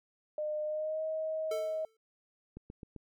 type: tone with pitch glide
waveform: sine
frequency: 607 to 632 Hz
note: D#5 to D#5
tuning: -43 to +27 cents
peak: -32 dBFS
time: 0.38-1.85 s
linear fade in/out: 2 ms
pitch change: +70 cents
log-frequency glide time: 0.64-1.03 s
type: tone with exponential decay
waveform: square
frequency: 443.5 Hz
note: A4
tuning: 14 cents sharp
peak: -35 dBFS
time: 1.51-1.97 s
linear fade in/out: 5 ms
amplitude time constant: 100 ms
type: click train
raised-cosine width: 3 ms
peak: -32 dBFS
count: 4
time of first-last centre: 2.57-2.963 s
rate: 7.64 Hz
effects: none